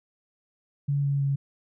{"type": "tone with pitch steps", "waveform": "sine", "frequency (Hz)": [141.9, 140.43, 138.98], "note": ["C#3", "C#3", "C#3"], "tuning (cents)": [41, 23, 5], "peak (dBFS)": -22, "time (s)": [0.88, 1.36], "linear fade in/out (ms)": 10, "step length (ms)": 160, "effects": []}